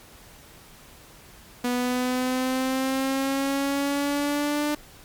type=exponential sweep; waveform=sawtooth; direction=up; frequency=244.9 to 297.5 Hz; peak=-19 dBFS; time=1.64-4.75 s; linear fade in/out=5 ms; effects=pink hiss -49 dBFS RMS until 5.04 s + MP3 96 kbps